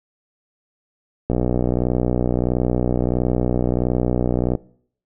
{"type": "click train", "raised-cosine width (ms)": 2, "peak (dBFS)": -6, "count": 201, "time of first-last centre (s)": [1.3, 4.552], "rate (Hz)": 61.5, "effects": ["noise-tail reverb RT60 0.6 s tail -22 dB re dry"]}